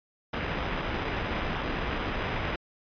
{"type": "noise with sample-and-hold", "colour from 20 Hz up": "pink", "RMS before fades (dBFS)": -31, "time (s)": [0.33, 2.56], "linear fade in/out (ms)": 5, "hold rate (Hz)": 4410, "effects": ["resampled to 11025 Hz"]}